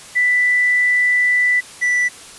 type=tone pair in turn; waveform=sine / triangle; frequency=1980 / 1970.5 Hz; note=B6 / B6; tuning=+4 / -4 cents; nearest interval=unison; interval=8 cents; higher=first; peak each=-12 dBFS; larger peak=neither; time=0.15-1.61 / 1.81-2.09 s; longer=first; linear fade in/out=20 ms; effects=white hiss -38 dBFS RMS until 2.38 s + resampled to 24000 Hz